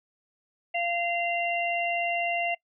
harmonic tone, 691 Hz, F5, 19 cents flat, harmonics 1 / 3 / 4, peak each -28 / -32 / -30 dBFS, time 0.74-2.55 s, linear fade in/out 10 ms, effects noise-tail reverb RT60 0.1 s tail -23 dB re dry

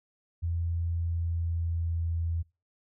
sine tone with pitch glide, 84.5 to 83.38 Hz, E2 to E2, +43 to +20 cents, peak -27 dBFS, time 0.42-2.43 s, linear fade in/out 20 ms, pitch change -23 cents, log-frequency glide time 0.92-2.13 s, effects noise-tail reverb RT60 0.3 s tail -25 dB re dry

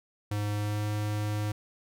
square tone with pitch glide, 103.83 to 105.1 Hz, G#2 to G#2, 0 to +21 cents, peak -29 dBFS, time 0.31-1.52 s, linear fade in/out 5 ms, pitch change +21 cents, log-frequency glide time 0.51-0.86 s, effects none

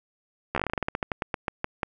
slowing click train, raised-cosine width 0.5 ms, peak -11 dBFS, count 20, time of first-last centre 0.55-1.832 s, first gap 13 ms, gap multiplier 1.16, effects none

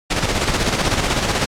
pink noise with tremolo, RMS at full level -17 dBFS, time 0.1-1.46 s, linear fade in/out 10 ms, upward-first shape square, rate 16 Hz, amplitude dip 45%, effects low-pass 7000 Hz 12 dB/octave + AAC 64 kbps

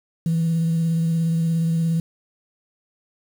sine tone with vibrato, 164.81 Hz, E3, in tune, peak -16 dBFS, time 0.26-2 s, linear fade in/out 2 ms, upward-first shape triangle, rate 17 Hz, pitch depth 28 cents each way, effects tanh soft clip ceiling -15 dBFS + 7-bit

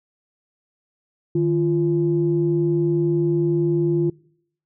sine tone pair together, 153.46 / 344.5 Hz, D#3 / F4, -24 / -24 cents, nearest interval octave + major second, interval 1400 cents, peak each -20 / -18 dBFS, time 1.35-4.1 s, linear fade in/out 5 ms, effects noise-tail reverb RT60 0.7 s tail -25 dB re dry + tanh soft clip ceiling -9 dBFS

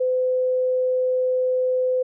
sine tone, 509 Hz, C5, 48 cents flat, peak -18 dBFS, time 0-2.03 s, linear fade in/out 10 ms, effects none

